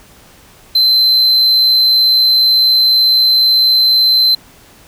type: tone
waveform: triangle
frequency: 4081 Hz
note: C8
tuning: 44 cents flat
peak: -6 dBFS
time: 0.75-4.35 s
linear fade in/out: 5 ms
effects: pink hiss -43 dBFS RMS until 4.87 s